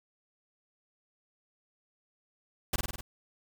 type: noise with echo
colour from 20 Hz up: pink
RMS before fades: -28 dBFS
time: 2.73-2.76 s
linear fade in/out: 5 ms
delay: 50 ms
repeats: 5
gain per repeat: -3 dB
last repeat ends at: 3.01 s
effects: none